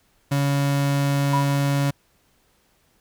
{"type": "tone", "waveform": "35% pulse", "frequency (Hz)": 140.7, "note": "C#3", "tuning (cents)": 26, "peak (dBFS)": -17, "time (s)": [0.31, 1.91], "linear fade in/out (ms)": 10}
{"type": "tone with exponential decay", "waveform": "sine", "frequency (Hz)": 978, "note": "B5", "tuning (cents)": -17, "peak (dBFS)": -18, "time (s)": [1.33, 1.73], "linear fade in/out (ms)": 5, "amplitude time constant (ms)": 85}
{"effects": ["pink hiss -63 dBFS RMS until 3 s"]}